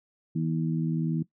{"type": "harmonic tone", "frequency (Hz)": 80.5, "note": "E2", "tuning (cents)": -41, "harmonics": [2, 3, 4], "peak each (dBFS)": [-26, -32, -34], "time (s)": [0.35, 1.23], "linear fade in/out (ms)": 10, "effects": ["noise-tail reverb RT60 0.1 s tail -18 dB re dry"]}